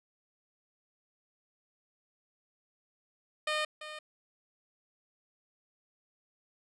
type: tone with echo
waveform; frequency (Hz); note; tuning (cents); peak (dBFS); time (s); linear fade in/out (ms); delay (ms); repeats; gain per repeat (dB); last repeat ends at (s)
10% pulse; 611; D#5; -32; -21; 3.47-3.65; 5; 340; 1; -12; 3.99
effects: low-pass 7000 Hz 12 dB/octave